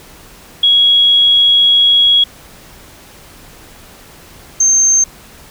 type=tone pair in turn; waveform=sine; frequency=3322 / 6329 Hz; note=G#7 / G8; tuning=0 / +16 cents; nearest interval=major seventh; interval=1116 cents; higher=second; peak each=-6 / -7 dBFS; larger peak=first; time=0.63-2.24 / 4.6-5.04 s; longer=first; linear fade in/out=5 ms; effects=pink hiss -39 dBFS RMS until 5.5 s